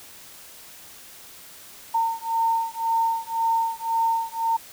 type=beating tone pair; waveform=sine; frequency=910 / 911.9 Hz; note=A#5 / A#5; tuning=-42 / -38 cents; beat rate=1.9 Hz; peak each=-24 / -24 dBFS; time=1.94-4.57 s; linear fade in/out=10 ms; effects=white hiss -45 dBFS RMS until 4.72 s